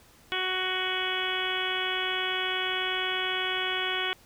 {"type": "harmonic tone with a mistuned harmonic", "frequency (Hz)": 371.7, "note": "F#4", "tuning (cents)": 8, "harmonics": [1, 2, 3, 4, 5, 6, 7, 8, 9], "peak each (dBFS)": [-36, -38, -37, -34, -37, -35, -39, -34, -34], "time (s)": [0.32, 4.13], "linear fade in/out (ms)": 0, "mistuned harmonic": 7, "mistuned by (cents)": -34, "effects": ["pink hiss -57 dBFS RMS until 4.25 s"]}